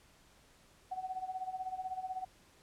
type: tone with tremolo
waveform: sine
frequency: 749 Hz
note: F#5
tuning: 21 cents sharp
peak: -34 dBFS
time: 0.91-2.25 s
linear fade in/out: 10 ms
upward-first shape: sine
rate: 16 Hz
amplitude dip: 80%
effects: pink hiss -64 dBFS RMS until 2.62 s + low-pass 11000 Hz 12 dB/octave